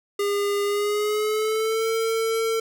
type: tone with pitch glide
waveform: square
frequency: 405.7 to 450.2 Hz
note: G#4 to A4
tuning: -41 to +40 cents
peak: -22 dBFS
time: 0.19-2.6 s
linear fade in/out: 5 ms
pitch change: +181 cents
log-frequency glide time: 0.64-1.89 s
effects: none